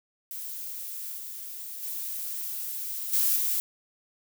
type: noise with level steps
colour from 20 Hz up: violet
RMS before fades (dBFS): -37 / -39 / -34 / -24 / -27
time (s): 0.31-3.6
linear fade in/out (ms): 0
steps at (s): 1.17 / 1.82 / 3.12 / 3.35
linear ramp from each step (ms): 20
effects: none